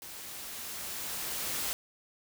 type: noise with level ramp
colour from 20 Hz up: white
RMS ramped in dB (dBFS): -45 to -33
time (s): 0.02-1.73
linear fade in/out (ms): 0
effects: none